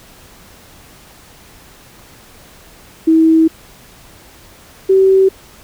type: tone pair in turn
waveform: sine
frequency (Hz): 322.2 / 383.2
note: E4 / G4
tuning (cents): -39 / -39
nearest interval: minor third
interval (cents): 300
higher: second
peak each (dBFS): -6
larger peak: neither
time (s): 3.07-3.48 / 4.89-5.29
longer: first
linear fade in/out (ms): 10
effects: pink hiss -42 dBFS RMS until 5.63 s